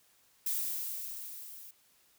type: noise with level ramp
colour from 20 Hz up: violet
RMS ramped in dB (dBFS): -32 to -50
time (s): 0.46-1.71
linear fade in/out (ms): 5
effects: white hiss -67 dBFS RMS until 2.18 s